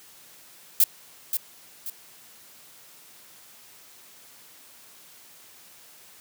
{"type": "noise with echo", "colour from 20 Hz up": "violet", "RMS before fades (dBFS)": -17, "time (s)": [0.8, 0.84], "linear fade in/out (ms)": 2, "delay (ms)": 530, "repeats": 2, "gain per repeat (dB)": -8, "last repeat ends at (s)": 1.9, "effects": ["white hiss -51 dBFS RMS until 6.2 s", "high-pass 100 Hz 12 dB/octave"]}